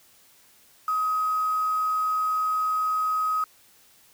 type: tone with quantisation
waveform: sine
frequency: 1264 Hz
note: D#6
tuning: 27 cents sharp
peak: -22 dBFS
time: 0.88-3.44 s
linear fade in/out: 2 ms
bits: 7
effects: white hiss -57 dBFS RMS until 4.13 s